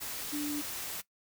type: tone in noise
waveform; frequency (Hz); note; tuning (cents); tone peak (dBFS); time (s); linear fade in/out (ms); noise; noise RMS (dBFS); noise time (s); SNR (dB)
sine; 293.7; D4; 0; -32; 0.32-0.62; 20; white; -39; 0-1.02; +4
effects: noise-tail reverb RT60 0.1 s tail -18 dB re dry